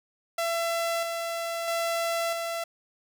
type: tone with tremolo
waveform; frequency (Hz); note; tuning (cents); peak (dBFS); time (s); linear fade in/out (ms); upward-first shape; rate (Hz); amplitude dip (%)
sawtooth; 672; E5; +33; -22; 0.38-2.64; 5; square; 0.77; 35
effects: none